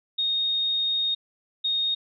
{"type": "tone pair in turn", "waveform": "sine", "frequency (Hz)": [3712, 3712], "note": ["A#7", "A#7"], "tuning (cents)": [-8, -8], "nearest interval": "unison", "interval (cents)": 0, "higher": "neither", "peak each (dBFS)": -22, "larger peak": "neither", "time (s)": [[0.18, 1.15], [1.64, 1.95]], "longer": "first", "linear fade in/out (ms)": 10, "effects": []}